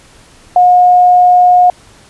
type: tone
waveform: sine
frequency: 720 Hz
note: F#5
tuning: 47 cents flat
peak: -3 dBFS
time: 0.56-1.7 s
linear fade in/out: 2 ms
effects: pink hiss -42 dBFS RMS until 2.09 s + resampled to 24000 Hz